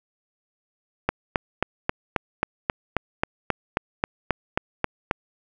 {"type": "click train", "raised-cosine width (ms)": 0.5, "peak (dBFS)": -5, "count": 16, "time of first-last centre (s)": [1.09, 5.111], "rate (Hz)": 3.73, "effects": []}